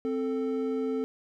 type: tone pair together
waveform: triangle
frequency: 261.6 / 441.7 Hz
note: C4 / A4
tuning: 0 / +7 cents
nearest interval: major sixth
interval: 907 cents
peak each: -28 dBFS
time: 0.05-1.04 s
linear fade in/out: 0 ms
effects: none